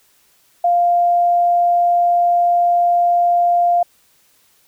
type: tone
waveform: sine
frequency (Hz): 698.5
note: F5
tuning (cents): 0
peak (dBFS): -11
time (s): 0.64-3.83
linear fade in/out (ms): 5
effects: white hiss -56 dBFS RMS until 4.67 s